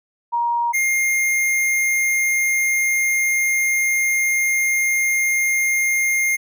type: tone pair in turn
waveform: sine / square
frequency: 945 / 2121 Hz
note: A#5 / C7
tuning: +23 / +23 cents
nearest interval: octave + major second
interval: 1400 cents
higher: second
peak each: -17 dBFS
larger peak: neither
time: 0.32-0.73 / 0.73-6.37 s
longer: second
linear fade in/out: 20 ms
effects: none